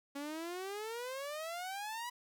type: exponential sweep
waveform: sawtooth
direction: up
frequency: 277.2 to 987.8 Hz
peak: -36 dBFS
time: 0.15-2.1 s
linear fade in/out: 10 ms
effects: none